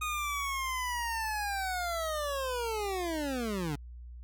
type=linear sweep; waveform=25% pulse; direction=down; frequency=1244.5 to 136.9 Hz; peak=-28 dBFS; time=0.01-3.76 s; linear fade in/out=10 ms; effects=added 60 Hz sine -43 dBFS peak until 4.23 s